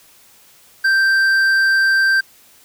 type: tone with hard clipping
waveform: triangle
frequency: 1568 Hz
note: G6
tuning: in tune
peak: -13 dBFS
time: 0.84-2.21 s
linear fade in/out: 10 ms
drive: 9 dB
effects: white hiss -49 dBFS RMS until 2.64 s